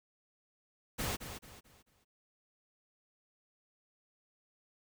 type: noise with echo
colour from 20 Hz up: pink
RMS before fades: -36 dBFS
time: 0.98-1.17 s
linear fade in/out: 20 ms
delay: 220 ms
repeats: 4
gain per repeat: -9 dB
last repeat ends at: 2.05 s
effects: none